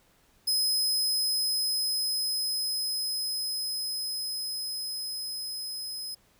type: tone with level ramp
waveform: sawtooth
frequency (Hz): 5080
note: D#8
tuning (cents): +35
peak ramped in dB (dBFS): -21 to -32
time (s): 0.47-6.15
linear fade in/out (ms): 10
effects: pink hiss -64 dBFS RMS until 6.39 s